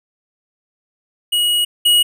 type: tone pair in turn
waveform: square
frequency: 2902 / 2902 Hz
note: F#7 / F#7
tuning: -34 / -34 cents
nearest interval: unison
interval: 0 cents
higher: neither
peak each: -14 / -10 dBFS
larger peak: second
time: 1.32-1.65 / 1.85-2.03 s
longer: first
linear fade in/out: 10 ms
effects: none

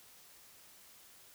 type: silence
effects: white hiss -59 dBFS RMS until 1.34 s

